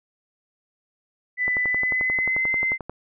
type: tone with pitch glide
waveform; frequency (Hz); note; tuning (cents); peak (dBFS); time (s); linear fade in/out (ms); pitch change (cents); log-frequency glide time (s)
sine; 1994 to 2071; B6 to C7; +16 to -18; -20; 1.37-2.78; 50; +66; 1.68-2.54
type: click train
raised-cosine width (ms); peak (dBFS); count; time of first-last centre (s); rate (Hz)
1; -18; 17; 1.48-2.896; 11.3
effects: none